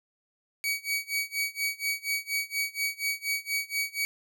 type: tone with tremolo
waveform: sawtooth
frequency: 2262 Hz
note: C#7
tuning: 34 cents sharp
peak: -22 dBFS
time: 0.64-4.05 s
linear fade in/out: 0 ms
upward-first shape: sine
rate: 4.2 Hz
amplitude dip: 95%
effects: none